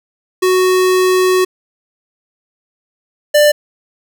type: tone pair in turn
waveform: square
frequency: 370 / 592.6 Hz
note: F#4 / D5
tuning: 0 / +15 cents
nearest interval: minor sixth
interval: 815 cents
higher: second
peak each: -10 / -7 dBFS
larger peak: second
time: 0.42-1.45 / 3.34-3.52 s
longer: first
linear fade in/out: 10 ms
effects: none